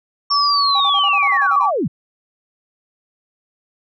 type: linear sweep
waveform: sine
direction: down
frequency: 5480 to 111.3 Hz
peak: -16 dBFS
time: 0.3-1.88 s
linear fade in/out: 10 ms
type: tone with vibrato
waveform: sine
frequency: 1138 Hz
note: C#6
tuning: 45 cents sharp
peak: -15 dBFS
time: 0.3-1.71 s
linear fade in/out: 20 ms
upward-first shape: triangle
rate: 1.6 Hz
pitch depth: 25 cents each way
type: tone bursts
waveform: triangle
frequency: 802 Hz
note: G5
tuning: 39 cents sharp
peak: -20 dBFS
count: 10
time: 0.75-1.657 s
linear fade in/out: 2 ms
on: 52 ms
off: 43 ms
effects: none

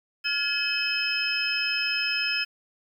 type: tone cluster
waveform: sine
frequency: 1414 / 1697 / 2573 / 3064 / 5150 Hz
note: F6 / G#6 / E7 / G7 / E8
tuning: +21 / +37 / -43 / -40 / -41 cents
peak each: -34 / -34 / -27 / -33 / -29 dBFS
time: 0.24-2.45 s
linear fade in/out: 20 ms
effects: 9-bit

